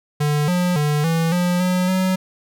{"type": "tone with pitch steps", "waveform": "square", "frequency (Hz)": [148.1, 178.8, 148.5, 164.5, 177.7, 181.9, 186.6], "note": ["D3", "F3", "D3", "E3", "F3", "F#3", "F#3"], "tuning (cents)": [15, 41, 20, -3, 30, -29, 15], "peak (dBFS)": -17, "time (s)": [0.2, 2.16], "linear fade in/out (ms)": 10, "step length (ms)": 280, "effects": []}